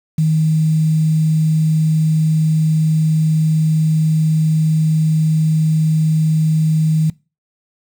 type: tone with quantisation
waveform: sine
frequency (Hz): 157.4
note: D#3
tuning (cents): +20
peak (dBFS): -11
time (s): 0.18-7.1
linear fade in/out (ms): 5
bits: 6
effects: noise-tail reverb RT60 0.3 s tail -22 dB re dry